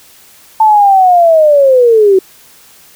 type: linear sweep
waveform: sine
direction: down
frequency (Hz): 886 to 370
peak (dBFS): -3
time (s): 0.6-2.19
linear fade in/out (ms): 5
effects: white hiss -41 dBFS RMS until 2.95 s

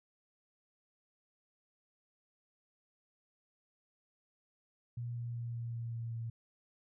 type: tone with pitch steps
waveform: sine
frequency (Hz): 119.5 / 118.74 / 117.99 / 117.24 / 116.5 / 115.76 / 115.03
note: A#2 / A#2 / A#2 / A#2 / A#2 / A#2 / A#2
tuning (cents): +43 / +32 / +21 / +10 / -1 / -12 / -23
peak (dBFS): -37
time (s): 4.97-6.3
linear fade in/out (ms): 5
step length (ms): 190
effects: none

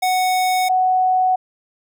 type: tone pair in turn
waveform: square / sine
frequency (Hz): 740 / 742.7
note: F#5 / F#5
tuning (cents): 0 / +6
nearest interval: unison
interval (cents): 6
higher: second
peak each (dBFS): -16 / -13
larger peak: second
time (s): 0.02-0.69 / 0.69-1.36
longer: neither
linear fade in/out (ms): 10
effects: none

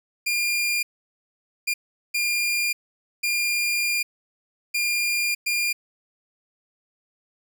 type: tone bursts at uneven times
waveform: sawtooth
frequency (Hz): 2406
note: D7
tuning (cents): +41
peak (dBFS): -18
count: 6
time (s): 0.26-0.83 / 1.67-1.74 / 2.14-2.73 / 3.23-4.03 / 4.74-5.35 / 5.46-5.73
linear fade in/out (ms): 10
effects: none

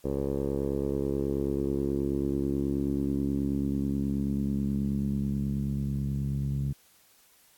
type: tone with low-pass filter sweep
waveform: 10% pulse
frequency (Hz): 69.3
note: C#2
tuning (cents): 0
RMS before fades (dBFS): -29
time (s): 0.04-6.73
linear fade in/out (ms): 10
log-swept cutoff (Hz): 520 to 150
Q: 2.9
effects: white hiss -61 dBFS RMS until 7.57 s + AAC 64 kbps

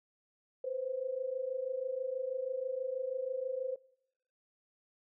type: tone pair together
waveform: sine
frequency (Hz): 500 / 526.2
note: B4 / C5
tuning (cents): +21 / +10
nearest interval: minor second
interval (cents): 89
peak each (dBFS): -38 / -36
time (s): 0.64-3.76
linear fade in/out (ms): 5
effects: noise-tail reverb RT60 0.8 s tail -24 dB re dry

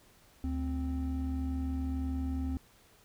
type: tone pair together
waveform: triangle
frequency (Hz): 73.42 / 261.8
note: D2 / C4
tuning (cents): 0 / +1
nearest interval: octave + minor seventh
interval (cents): 2201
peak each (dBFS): -31 / -33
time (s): 0.44-2.57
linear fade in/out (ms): 0
effects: pink hiss -62 dBFS RMS until 3.04 s

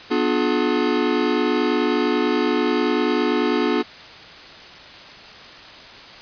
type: chord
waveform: square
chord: B diminished seventh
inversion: none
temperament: just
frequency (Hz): 246.9 / 296.3 / 355.6 / 426.7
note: B3 / D4 / F4 / Ab4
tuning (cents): 0 / +15 / +31 / +47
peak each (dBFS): -24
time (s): 0.1-3.83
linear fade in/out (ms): 20
effects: white hiss -40 dBFS RMS until 6.21 s + resampled to 11025 Hz

